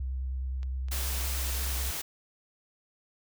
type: tone with vibrato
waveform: sine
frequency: 65 Hz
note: C2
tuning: 11 cents flat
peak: -30 dBFS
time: 0-1.91 s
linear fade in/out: 5 ms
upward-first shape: square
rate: 9.6 Hz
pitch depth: 16 cents each way
type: clicks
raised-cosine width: 0.2 ms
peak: -32 dBFS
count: 4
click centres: 0.631 / 0.885 / 1.321 / 1.389 s
type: noise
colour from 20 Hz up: white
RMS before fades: -35 dBFS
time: 0.91-2.02 s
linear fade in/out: 10 ms
effects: none